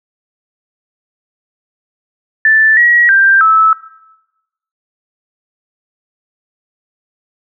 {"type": "tone with pitch steps", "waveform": "sine", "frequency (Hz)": [1761, 1910, 1580, 1306], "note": ["A6", "A#6", "G6", "E6"], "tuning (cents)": [1, 42, 13, -17], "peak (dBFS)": -5, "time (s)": [2.45, 3.73], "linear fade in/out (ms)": 2, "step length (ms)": 320, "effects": ["noise-tail reverb RT60 1.0 s tail -19 dB re dry"]}